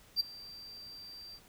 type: tone with ADSR envelope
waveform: triangle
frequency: 4699 Hz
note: D8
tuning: in tune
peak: -23 dBFS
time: 0.16-1.4 s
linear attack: 42 ms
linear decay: 12 ms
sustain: -22 dB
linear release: 55 ms
effects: pink hiss -60 dBFS RMS until 1.48 s